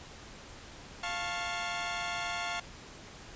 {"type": "chord", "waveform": "15% pulse", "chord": "F augmented", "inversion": "none", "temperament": "equal with one note detuned", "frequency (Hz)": [698.5, 880, 1094.1], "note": ["F5", "A5", "C#6"], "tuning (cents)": [0, 0, -23], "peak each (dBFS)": [-29, -34, -33], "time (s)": [1.03, 2.6], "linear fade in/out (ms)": 5, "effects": ["pink hiss -49 dBFS RMS until 3.35 s", "resampled to 16000 Hz"]}